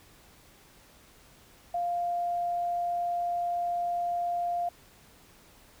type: tone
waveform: sine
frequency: 698.5 Hz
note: F5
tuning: in tune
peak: -27 dBFS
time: 1.74-4.69 s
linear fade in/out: 5 ms
effects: pink hiss -57 dBFS RMS until 5.8 s